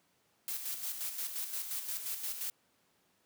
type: noise with tremolo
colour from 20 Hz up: blue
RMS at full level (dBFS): -37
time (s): 0.48-2.5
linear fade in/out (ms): 0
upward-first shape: square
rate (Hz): 5.7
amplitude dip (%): 50
effects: pink hiss -72 dBFS RMS until 3.25 s + high-pass 150 Hz 12 dB/octave